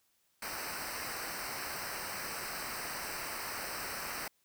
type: noise with comb filter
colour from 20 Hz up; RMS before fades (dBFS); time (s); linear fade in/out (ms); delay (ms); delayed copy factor
pink; -40; 0.42-4.28; 5; 0.29; -0.85
effects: white hiss -74 dBFS RMS until 4.44 s

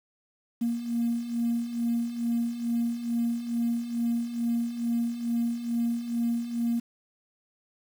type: beating tone pair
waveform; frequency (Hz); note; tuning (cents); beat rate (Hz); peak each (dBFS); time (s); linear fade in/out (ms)
sine; 233.1 / 235.4; A#3 / A#3; 0 / +17; 2.3; -31 / -26; 0.61-6.8; 10
effects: tanh soft clip ceiling -19 dBFS + 8-bit

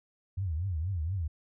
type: tone with vibrato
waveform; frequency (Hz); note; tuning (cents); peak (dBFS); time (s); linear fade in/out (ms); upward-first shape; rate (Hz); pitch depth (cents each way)
sine; 86.8; F2; -10; -29; 0.37-1.28; 10; triangle; 4.2; 280
effects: none

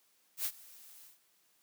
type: noise with ADSR envelope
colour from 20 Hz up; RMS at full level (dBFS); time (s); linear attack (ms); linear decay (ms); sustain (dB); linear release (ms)
blue; -33; 0.37-1.19; 83; 58; -22; 150
effects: white hiss -71 dBFS RMS until 1.62 s + high-pass 150 Hz 12 dB/octave

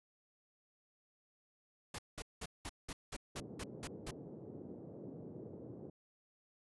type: noise bursts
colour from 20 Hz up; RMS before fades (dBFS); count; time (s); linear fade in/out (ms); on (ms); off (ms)
pink; -44; 10; 1.94-4.11; 5; 46; 190
type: band-pass noise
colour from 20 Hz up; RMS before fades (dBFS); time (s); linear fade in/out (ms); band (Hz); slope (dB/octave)
white; -50; 3.35-5.9; 5; 110 to 440; 24
effects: resampled to 24000 Hz

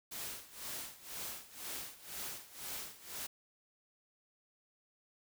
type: noise with tremolo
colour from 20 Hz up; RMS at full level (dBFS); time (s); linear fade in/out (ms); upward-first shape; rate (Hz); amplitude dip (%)
white; -42; 0.11-3.27; 10; sine; 2; 85
effects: none

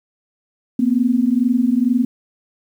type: tone pair together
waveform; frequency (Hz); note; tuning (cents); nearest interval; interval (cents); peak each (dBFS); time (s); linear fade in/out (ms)
sine; 234.8 / 257; A#3 / C4; +13 / -31; major second; 156; -16; 0.79-2.05; 5
effects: 8-bit

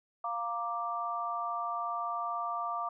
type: chord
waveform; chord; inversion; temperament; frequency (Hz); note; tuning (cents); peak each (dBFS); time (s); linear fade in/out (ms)
sine; Bb major; second; equal; 698.5 / 932.3 / 1174.7; F5 / Bb5 / D6; 0 / 0 / 0; -37 / -40 / -34; 0.24-2.89; 5
effects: none

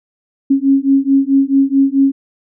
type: beating tone pair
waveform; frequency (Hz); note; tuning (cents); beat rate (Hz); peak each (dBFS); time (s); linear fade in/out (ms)
sine; 271 / 275.6; C#4 / C#4; -39 / -10; 4.6; -12; 0.5-2.12; 10
effects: none

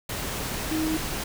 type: tone in noise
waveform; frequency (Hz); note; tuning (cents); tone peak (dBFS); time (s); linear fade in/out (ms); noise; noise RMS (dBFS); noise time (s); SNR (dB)
sine; 315; D#4; +21; -24; 0.71-0.97; 5; pink; -31; 0.09-1.24; +4
effects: none

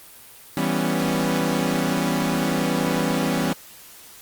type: chord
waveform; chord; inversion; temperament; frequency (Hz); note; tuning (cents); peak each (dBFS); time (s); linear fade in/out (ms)
sawtooth; C# half-diminished seventh; first; equal; 164.81 / 196 / 246.9 / 277.2; E3 / G3 / B3 / C#4; 0 / 0 / 0 / 0; -22; 0.57-3.53; 2
effects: white hiss -45 dBFS RMS until 4.21 s + Opus 32 kbps

